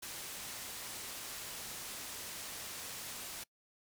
white low-pass noise, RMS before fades -45 dBFS, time 0.02-3.44 s, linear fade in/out 10 ms, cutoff 12000 Hz, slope 12 dB/octave, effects noise-tail reverb RT60 0.1 s tail -23 dB re dry

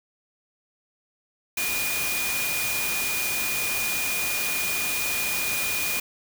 sine tone in noise, 2442 Hz, D#7, 33 cents flat, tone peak -28 dBFS, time 1.57-6 s, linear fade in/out 5 ms, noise white, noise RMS -28 dBFS, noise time 1.57-6 s, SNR -3 dB, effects none

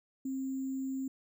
sine tone with sample-and-hold, 266 Hz, C4, 29 cents sharp, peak -33 dBFS, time 0.25-1.08 s, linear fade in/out 5 ms, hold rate 7350 Hz, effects none

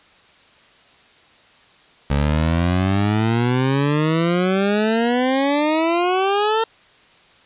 20% pulse exponential sweep, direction up, 69.4 to 455.2 Hz, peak -11 dBFS, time 2.1-6.64 s, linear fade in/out 5 ms, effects white hiss -51 dBFS RMS until 7.45 s + resampled to 8000 Hz

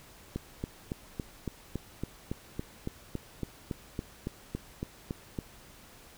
click train, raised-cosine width 3 ms, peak -20 dBFS, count 19, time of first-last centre 0.36-5.388 s, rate 3.58 Hz, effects pink hiss -54 dBFS RMS until 6.17 s

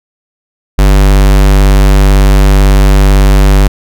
square tone, 49 Hz, G1, in tune, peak -3 dBFS, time 0.78-3.68 s, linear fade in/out 10 ms, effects none

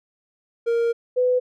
triangle / sine tone pair in turn, 466.2 / 500.5 Hz, A#4 / B4, 0 / +23 cents, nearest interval minor second, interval 123 cents, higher second, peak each -16 dBFS, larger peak neither, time 0.66-0.93 / 1.16-1.4 s, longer first, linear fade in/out 20 ms, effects none

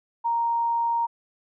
sine tone, 932.3 Hz, A#5, in tune, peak -21 dBFS, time 0.24-1.07 s, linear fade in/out 20 ms, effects none

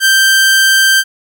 sawtooth tone, 1568 Hz, G6, in tune, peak -3 dBFS, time 0-1.04 s, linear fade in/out 50 ms, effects none

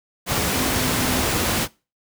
sine tone in noise, 254.8 Hz, C4, 46 cents flat, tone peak -27 dBFS, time 0.5-1.29 s, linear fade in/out 50 ms, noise pink, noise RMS -21 dBFS, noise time 0.26-1.68 s, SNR -9 dB, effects noise-tail reverb RT60 0.3 s tail -22 dB re dry + high-pass 60 Hz 12 dB/octave

